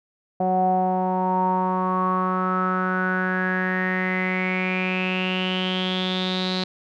sawtooth tone with low-pass filter sweep, 185 Hz, F#3, in tune, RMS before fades -23 dBFS, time 0.4-6.64 s, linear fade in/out 5 ms, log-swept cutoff 690 to 4100 Hz, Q 9.4, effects none

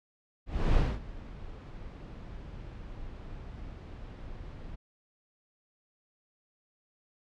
brown noise with ADSR envelope, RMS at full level -23 dBFS, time 0.46-4.76 s, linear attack 300 ms, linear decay 230 ms, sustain -20 dB, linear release 15 ms, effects low-pass 4000 Hz 12 dB/octave

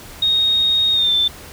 sine tone with pitch glide, 3729 to 3544 Hz, A#7 to A7, 0 to +12 cents, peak -13 dBFS, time 0.22-1.28 s, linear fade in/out 5 ms, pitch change -88 cents, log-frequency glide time 0.93-1.13 s, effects added 74 Hz sine -44 dBFS peak until 1.52 s + pink hiss -38 dBFS RMS until 1.52 s

